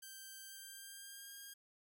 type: tone with pitch glide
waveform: 5% pulse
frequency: 1568 to 1616.7 Hz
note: G6 to G#6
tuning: 0 to -47 cents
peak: -40 dBFS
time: 0.02-1.54 s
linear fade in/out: 10 ms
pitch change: +53 cents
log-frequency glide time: 0.4-1.34 s
effects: none